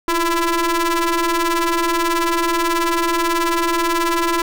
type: ring-modulated tone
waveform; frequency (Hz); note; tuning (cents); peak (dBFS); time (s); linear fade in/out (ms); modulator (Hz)
sawtooth; 333.4; E4; +20; -9; 0.08-4.42; 2; 676
effects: none